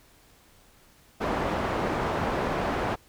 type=low-pass noise; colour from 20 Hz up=white; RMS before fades=-28 dBFS; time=1.2-2.96 s; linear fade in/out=20 ms; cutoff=930 Hz; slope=12 dB/octave; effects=pink hiss -58 dBFS RMS until 3.08 s